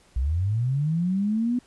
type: linear sweep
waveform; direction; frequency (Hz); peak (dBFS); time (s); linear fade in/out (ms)
sine; up; 58 to 250; -21; 0.16-1.59; 5
effects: pink hiss -58 dBFS RMS until 1.66 s + resampled to 24000 Hz